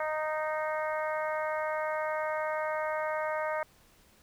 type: harmonic tone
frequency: 309.5 Hz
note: D#4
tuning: 9 cents flat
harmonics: 2 / 3 / 4 / 5 / 6 / 7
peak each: -32 / -36 / -38 / -40 / -42 / -43 dBFS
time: 0-3.63 s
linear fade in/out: 2 ms
effects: pink hiss -62 dBFS RMS until 4.22 s